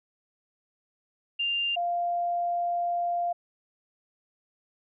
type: tone pair in turn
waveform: sine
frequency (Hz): 2794 / 696.6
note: F7 / F5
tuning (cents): 0 / -5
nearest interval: 2 octaves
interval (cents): 2405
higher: first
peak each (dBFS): -25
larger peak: neither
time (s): 1.39-1.76 / 1.76-3.33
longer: second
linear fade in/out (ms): 10
effects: none